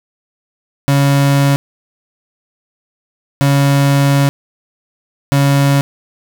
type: tone bursts at uneven times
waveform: 35% pulse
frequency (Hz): 140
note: C#3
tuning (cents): +18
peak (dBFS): -7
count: 3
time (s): 0.88-1.56 / 3.41-4.29 / 5.32-5.81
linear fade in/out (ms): 0
effects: none